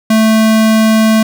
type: tone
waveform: square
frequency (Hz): 220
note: A3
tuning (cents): 0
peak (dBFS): -7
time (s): 0.1-1.23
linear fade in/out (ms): 5
effects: none